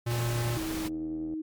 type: tone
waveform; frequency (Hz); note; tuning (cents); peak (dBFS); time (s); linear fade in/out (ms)
square; 118.3; A#2; +26; -28; 0.06-0.58; 10
type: noise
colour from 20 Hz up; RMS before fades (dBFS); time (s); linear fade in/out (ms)
pink; -37; 0.09-0.89; 20
type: tone with pitch glide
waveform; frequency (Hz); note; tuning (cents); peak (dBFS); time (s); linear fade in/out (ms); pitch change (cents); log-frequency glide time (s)
sine; 320 to 314.5; D#4 to D#4; +49 to +19; -31; 0.56-1.42; 10; -30; 0.71-0.94
type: click train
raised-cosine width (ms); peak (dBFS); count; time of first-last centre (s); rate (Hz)
2; -33; 52; 0.71-1.338; 81.2
effects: MP3 96 kbps